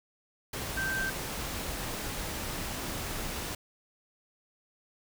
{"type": "tone in noise", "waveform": "sine", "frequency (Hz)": 1562, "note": "G6", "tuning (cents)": -7, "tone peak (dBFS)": -30, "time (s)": [0.77, 1.1], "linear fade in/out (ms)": 5, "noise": "pink", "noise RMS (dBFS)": -36, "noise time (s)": [0.53, 3.55], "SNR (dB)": 3, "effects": []}